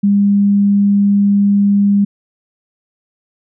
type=tone; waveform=sine; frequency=201.5 Hz; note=G3; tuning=48 cents sharp; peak=-8 dBFS; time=0.03-2.05 s; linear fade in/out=10 ms; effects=none